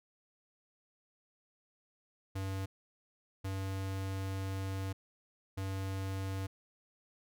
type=tone bursts at uneven times; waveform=square; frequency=96.3 Hz; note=G2; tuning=30 cents flat; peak=-36 dBFS; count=3; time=2.35-2.66 / 3.44-4.93 / 5.57-6.47 s; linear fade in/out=10 ms; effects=none